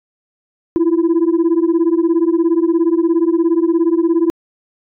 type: beating tone pair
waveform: sine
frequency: 326 / 343 Hz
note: E4 / F4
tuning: -19 / -31 cents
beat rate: 17 Hz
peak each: -12 dBFS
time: 0.76-4.3 s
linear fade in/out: 0 ms
effects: tanh soft clip ceiling -8 dBFS